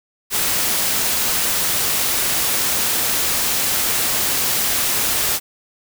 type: noise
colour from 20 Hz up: white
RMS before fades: -19 dBFS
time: 0.3-5.4 s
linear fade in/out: 50 ms
effects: none